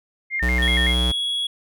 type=tone with vibrato; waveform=sine; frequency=1962 Hz; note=B6; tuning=12 cents flat; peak=-21 dBFS; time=0.3-0.95 s; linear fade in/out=50 ms; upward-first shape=square; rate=5.3 Hz; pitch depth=130 cents each way
type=tone; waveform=square; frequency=62 Hz; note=B1; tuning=7 cents sharp; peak=-20 dBFS; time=0.42-1.12 s; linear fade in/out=10 ms
type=tone with pitch glide; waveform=triangle; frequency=3317 to 3344 Hz; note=G#7 to G#7; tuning=-3 to +11 cents; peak=-20 dBFS; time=0.62-1.47 s; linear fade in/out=5 ms; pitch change=+14 cents; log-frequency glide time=0.92-1.01 s
effects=none